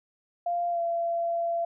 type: tone with pitch glide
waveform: sine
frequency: 695 to 679.5 Hz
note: F5 to F5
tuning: -9 to -48 cents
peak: -25 dBFS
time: 0.46-1.65 s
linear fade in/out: 5 ms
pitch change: -39 cents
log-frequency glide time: 0.7-0.8 s
effects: none